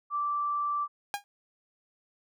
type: tone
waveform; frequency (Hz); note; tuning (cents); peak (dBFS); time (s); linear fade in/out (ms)
sine; 1169; D6; -8; -27; 0.1-0.88; 50
type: tone with exponential decay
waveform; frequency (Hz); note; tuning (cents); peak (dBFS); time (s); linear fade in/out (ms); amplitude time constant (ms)
sawtooth; 812; G#5; -39; -22; 1.14-1.24; 0; 20
effects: none